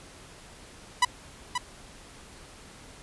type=tone with echo; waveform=sawtooth; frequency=987.8 Hz; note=B5; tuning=in tune; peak=-14 dBFS; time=1.02-1.05 s; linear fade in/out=5 ms; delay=530 ms; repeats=1; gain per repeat=-8 dB; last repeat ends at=1.58 s; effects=pink hiss -49 dBFS RMS until 3.02 s + resampled to 24000 Hz